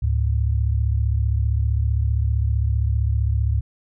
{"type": "tone pair together", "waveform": "sine", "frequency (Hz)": [70.95, 106.3], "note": ["C#2", "G#2"], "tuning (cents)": [41, 41], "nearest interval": "perfect fifth", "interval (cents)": 700, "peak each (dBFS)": [-19, -21], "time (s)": [0.02, 3.61], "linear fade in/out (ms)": 10, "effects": []}